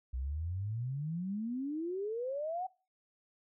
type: exponential sweep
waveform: sine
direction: up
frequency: 60.6 to 766 Hz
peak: -34 dBFS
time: 0.13-2.67 s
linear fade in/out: 10 ms
effects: noise-tail reverb RT60 0.4 s tail -25 dB re dry